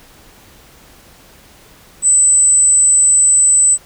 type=tone; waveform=sine; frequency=8020 Hz; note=B8; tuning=26 cents sharp; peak=-7 dBFS; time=2.02-3.78 s; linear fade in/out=50 ms; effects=pink hiss -44 dBFS RMS until 3.85 s